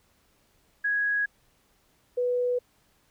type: tone pair in turn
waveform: sine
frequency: 1661.2 / 492.7 Hz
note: G#6 / B4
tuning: 0 / -4 cents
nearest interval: octave + major sixth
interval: 2104 cents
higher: first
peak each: -23 / -23 dBFS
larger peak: neither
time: 0.84-1.26 / 2.17-2.59 s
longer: neither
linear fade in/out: 10 ms
effects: pink hiss -66 dBFS RMS until 3.1 s